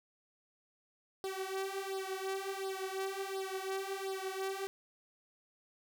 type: tone with flanger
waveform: sawtooth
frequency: 385.2 Hz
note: G4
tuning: 30 cents flat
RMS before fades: -39 dBFS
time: 1.24-4.67 s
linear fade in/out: 0 ms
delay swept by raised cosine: 0.21 to 5.21 ms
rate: 1.4 Hz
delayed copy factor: +0.9
effects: none